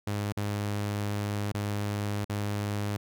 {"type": "tone with dropouts", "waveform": "sawtooth", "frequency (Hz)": 102.9, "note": "G#2", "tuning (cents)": -16, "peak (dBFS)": -25, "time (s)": [0.07, 2.97], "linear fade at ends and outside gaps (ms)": 5, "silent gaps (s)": [[0.324, 0.37], [1.521, 1.544], [2.246, 2.296]], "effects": []}